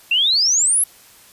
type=exponential sweep; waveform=sine; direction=up; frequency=2663 to 11420 Hz; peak=-13 dBFS; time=0.11-0.84 s; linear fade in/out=5 ms; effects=white hiss -47 dBFS RMS until 1.32 s + resampled to 32000 Hz